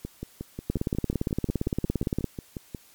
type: two click trains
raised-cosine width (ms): 3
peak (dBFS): -20 / -12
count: 16 / 28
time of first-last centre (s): 0.05-2.748 / 0.7-2.243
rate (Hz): 5.56 / 17.5
effects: white hiss -56 dBFS RMS until 2.94 s + MP3 96 kbps